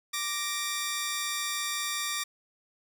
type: tone pair together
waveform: 10% pulse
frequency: 1174.7 / 1864.7 Hz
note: D6 / A#6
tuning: 0 / 0 cents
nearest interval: minor sixth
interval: 800 cents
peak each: -24 dBFS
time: 0.13-2.24 s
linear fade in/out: 10 ms
effects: none